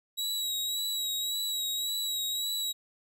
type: tone with vibrato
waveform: sawtooth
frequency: 3864 Hz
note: B7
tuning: 39 cents flat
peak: -27 dBFS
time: 0.17-2.73 s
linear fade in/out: 20 ms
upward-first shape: sine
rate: 1.8 Hz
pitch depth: 31 cents each way
effects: none

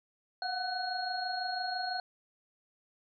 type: tone cluster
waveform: sine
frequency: 713 / 739 / 1500 / 4290 Hz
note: F5 / F#5 / F#6 / C8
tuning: +36 / -2 / +23 / +42 cents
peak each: -40 / -36 / -39 / -38 dBFS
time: 0.42-2 s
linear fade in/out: 2 ms
effects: none

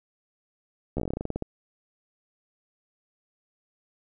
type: slowing click train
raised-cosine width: 2 ms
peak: -16 dBFS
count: 15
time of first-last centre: 0.97-1.423 s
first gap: 13 ms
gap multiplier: 1.13
effects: none

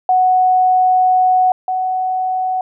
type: tone pair in turn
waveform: sine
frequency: 740 / 744.7 Hz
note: F#5 / F#5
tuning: 0 / +11 cents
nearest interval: unison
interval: 11 cents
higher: second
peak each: -9 / -15 dBFS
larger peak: first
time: 0.09-1.52 / 1.68-2.61 s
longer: first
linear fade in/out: 2 ms
effects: none

